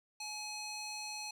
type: tone with band-pass filter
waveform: square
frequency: 847 Hz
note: G#5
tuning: 34 cents sharp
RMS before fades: -43 dBFS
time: 0.2-1.31 s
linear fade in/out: 5 ms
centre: 5100 Hz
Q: 1.2
effects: none